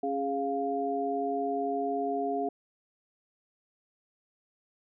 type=tone cluster; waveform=sine; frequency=275.1 / 412.8 / 701 Hz; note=C#4 / G#4 / F5; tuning=-13 / -10 / +6 cents; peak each=-34 / -32 / -31 dBFS; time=0.03-2.49 s; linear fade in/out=5 ms; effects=none